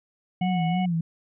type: tone with vibrato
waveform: sine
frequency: 174.61 Hz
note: F3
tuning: in tune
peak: -22 dBFS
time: 0.41-1.01 s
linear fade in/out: 5 ms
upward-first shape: sine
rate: 3.1 Hz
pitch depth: 110 cents each way
type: harmonic tone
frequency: 734 Hz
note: F#5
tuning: 14 cents flat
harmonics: 1 / 3 / 4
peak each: -28 / -38 / -40 dBFS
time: 0.41-0.86 s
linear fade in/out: 10 ms
effects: none